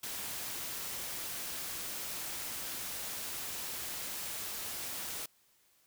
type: noise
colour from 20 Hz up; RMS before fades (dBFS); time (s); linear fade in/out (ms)
white; -40; 0.03-5.26; 5
effects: white hiss -69 dBFS RMS until 5.86 s